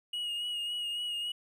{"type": "tone with vibrato", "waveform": "triangle", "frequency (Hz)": 2882, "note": "F#7", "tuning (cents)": -46, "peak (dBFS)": -31, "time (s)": [0.13, 1.32], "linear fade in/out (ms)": 5, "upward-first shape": "sine", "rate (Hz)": 3.6, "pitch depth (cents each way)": 27, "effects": []}